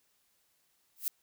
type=noise with exponential growth; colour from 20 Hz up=violet; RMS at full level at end=-28 dBFS; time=0.96-1.08 s; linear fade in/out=1 ms; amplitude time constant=26 ms; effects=white hiss -73 dBFS RMS until 1.22 s